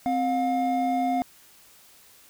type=tone pair together; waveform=triangle; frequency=261.1 / 712.9 Hz; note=C4 / F5; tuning=-3 / +35 cents; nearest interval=octave + perfect fourth; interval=1738 cents; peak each=-24 / -22 dBFS; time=0.06-1.22 s; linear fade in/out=0 ms; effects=white hiss -54 dBFS RMS until 2.29 s